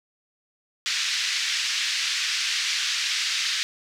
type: band-pass noise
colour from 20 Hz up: white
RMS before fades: -26 dBFS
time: 0.86-3.63 s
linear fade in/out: 0 ms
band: 1700 to 5500 Hz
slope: 24 dB/octave
effects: none